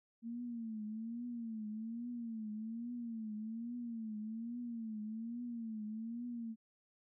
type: tone with vibrato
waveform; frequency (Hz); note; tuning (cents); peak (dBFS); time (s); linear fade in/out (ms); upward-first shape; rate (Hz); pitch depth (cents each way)
sine; 227; A#3; -46; -40; 0.22-6.56; 50; triangle; 1.2; 130
effects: none